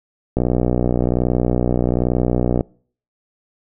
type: click train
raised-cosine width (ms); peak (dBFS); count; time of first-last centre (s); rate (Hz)
2; -4; 138; 0.37-2.609; 61.2
effects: noise-tail reverb RT60 0.5 s tail -25 dB re dry